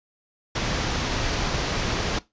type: low-pass noise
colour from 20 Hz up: pink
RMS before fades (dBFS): -26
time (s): 0.55-2.19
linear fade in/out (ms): 5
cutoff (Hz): 6500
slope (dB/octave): 48
effects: noise-tail reverb RT60 0.2 s tail -19 dB re dry + resampled to 16000 Hz